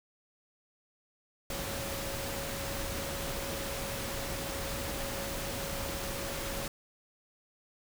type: tone in noise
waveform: sine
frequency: 552 Hz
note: C#5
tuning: 7 cents flat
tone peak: -42 dBFS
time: 1.5-6.68 s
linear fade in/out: 2 ms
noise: pink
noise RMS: -37 dBFS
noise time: 1.5-6.68 s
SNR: -8 dB
effects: none